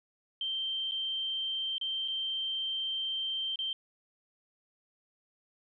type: tone with dropouts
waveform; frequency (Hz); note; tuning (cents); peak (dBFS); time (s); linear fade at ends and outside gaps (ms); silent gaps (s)
sine; 3136; G7; 0; -31; 0.41-3.73; 2; 0.912-0.919 / 1.782-1.812 / 2.078-2.082 / 3.558-3.589
effects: none